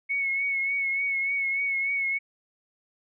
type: tone with vibrato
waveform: sine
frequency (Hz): 2203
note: C#7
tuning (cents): -11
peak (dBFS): -24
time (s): 0.09-2.19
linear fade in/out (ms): 20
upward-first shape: triangle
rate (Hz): 3.4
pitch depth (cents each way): 40
effects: none